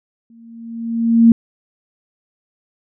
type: tone with exponential growth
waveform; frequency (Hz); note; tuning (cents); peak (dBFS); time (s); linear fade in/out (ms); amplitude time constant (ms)
sine; 230.2; A#3; -22; -3; 0.3-1.32; 2; 220
effects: none